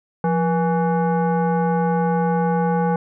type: tone with frequency modulation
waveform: sine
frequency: 174.61 Hz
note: F3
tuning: in tune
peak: -16 dBFS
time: 0.24-2.96 s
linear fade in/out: 2 ms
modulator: 656 Hz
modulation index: 1.1
effects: none